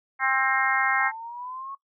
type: harmonic tone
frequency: 265.4 Hz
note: C4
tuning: 25 cents sharp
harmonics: 3 / 4 / 5 / 6 / 7 / 8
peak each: -28 / -28 / -28 / -28 / -28 / -28 dBFS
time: 0.19-1.12 s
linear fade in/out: 50 ms
type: exponential sweep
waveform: sine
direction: up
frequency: 843 to 1108.7 Hz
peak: -34 dBFS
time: 0.99-1.75 s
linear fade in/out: 5 ms
effects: noise-tail reverb RT60 0.1 s tail -18 dB re dry